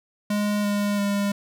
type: tone with pitch steps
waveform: square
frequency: 207.1 / 204.5 / 201.9 Hz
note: G#3 / G#3 / G#3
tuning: -5 / -26 / -49 cents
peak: -22 dBFS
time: 0.3-1.32 s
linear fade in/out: 5 ms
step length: 340 ms
effects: none